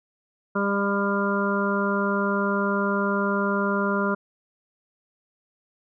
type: harmonic tone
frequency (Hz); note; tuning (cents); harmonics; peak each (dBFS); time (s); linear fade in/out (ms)
200; G3; +35; 1 / 2 / 3 / 5 / 6 / 7; -25 / -28 / -30 / -30 / -31 / -28; 0.55-4.15; 10
effects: none